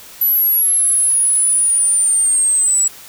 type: linear sweep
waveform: sine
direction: down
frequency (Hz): 11910 to 7760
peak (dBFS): -11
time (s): 0.21-2.88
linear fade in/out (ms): 5
effects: white hiss -38 dBFS RMS until 3.08 s